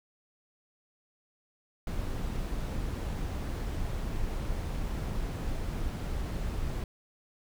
brown noise, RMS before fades -33 dBFS, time 1.87-6.84 s, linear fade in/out 2 ms, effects none

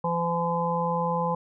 harmonic tone, 170 Hz, F3, 46 cents flat, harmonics 1 / 3 / 5 / 6, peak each -29 / -29 / -29 / -29 dBFS, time 0.04-1.35 s, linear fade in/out 5 ms, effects none

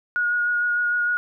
sine tone with vibrato, 1444 Hz, F#6, 43 cents flat, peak -19 dBFS, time 0.16-1.17 s, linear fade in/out 0 ms, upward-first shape sine, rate 6.6 Hz, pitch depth 14 cents each way, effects none

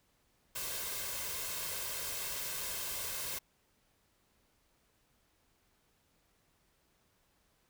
white noise with comb filter, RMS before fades -39 dBFS, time 0.55-3.39 s, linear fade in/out 10 ms, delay 1.9 ms, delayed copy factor +0.55, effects pink hiss -73 dBFS RMS until 7.69 s

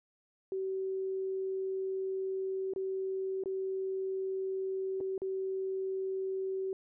sine tone with dropouts, 381.7 Hz, G4, 46 cents flat, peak -32 dBFS, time 0.52-6.73 s, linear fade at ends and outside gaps 1 ms, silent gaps 2.736-2.761 / 3.437-3.458 / 5.004-5.009 / 5.179-5.218 s, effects none

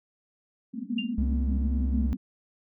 pink band-pass noise, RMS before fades -32 dBFS, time 0.73-2.17 s, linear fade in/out 10 ms, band 210 to 250 Hz, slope 96 dB/octave
sine tone with exponential decay, 2794 Hz, F7, in tune, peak -27 dBFS, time 0.98-1.14 s, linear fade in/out 5 ms, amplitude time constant 33 ms
triangle tone, 67.2 Hz, C2, 47 cents sharp, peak -22 dBFS, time 1.18-2.13 s, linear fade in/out 0 ms
effects none

